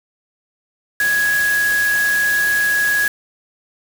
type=tone in noise; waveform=sine; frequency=1666 Hz; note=G#6; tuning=5 cents sharp; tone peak=-14 dBFS; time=1-3.08 s; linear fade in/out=2 ms; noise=white; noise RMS=-26 dBFS; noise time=1-3.08 s; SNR=+9 dB; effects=none